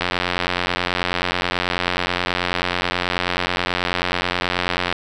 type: click train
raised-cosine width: 0.3 ms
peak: -3 dBFS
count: 440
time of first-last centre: 0.01-4.926 s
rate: 89.3 Hz
effects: none